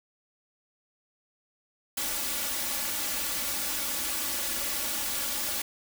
white noise with comb filter, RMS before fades -31 dBFS, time 1.97-5.62 s, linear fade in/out 5 ms, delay 3.5 ms, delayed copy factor +0.9, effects none

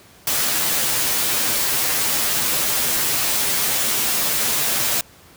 white noise with comb filter, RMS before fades -20 dBFS, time 0.27-5.01 s, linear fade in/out 2 ms, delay 11 ms, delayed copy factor -0.85, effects pink hiss -48 dBFS RMS until 5.36 s + high-pass 60 Hz 12 dB/octave

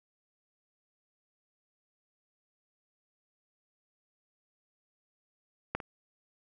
clicks, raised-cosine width 0.5 ms, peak -15 / -26 dBFS, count 2, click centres 5.75 / 5.802 s, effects none

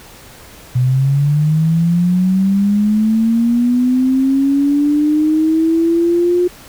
sine linear sweep, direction up, 123.47 to 358 Hz, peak -10 dBFS, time 0.75-6.48 s, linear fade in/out 10 ms, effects pink hiss -39 dBFS RMS until 6.68 s

